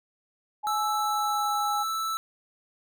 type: tone with pitch glide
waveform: sine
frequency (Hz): 843 to 827.6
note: G#5 to G#5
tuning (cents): +26 to -6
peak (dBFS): -27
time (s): 0.63-1.84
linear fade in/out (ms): 20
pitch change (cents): -32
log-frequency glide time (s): 0.93-1.52
type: tone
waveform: square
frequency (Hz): 1318.5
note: E6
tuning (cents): 0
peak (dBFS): -28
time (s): 0.67-2.17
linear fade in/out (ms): 0
effects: none